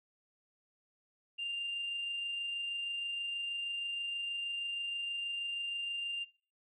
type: tone with amplitude modulation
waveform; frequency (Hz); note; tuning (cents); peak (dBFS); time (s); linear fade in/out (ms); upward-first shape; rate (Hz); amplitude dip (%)
sine; 2794; F7; 0; -33; 1.38-6.25; 20; sine; 26.3; 30
effects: noise-tail reverb RT60 0.5 s tail -23 dB re dry + tanh soft clip ceiling -31 dBFS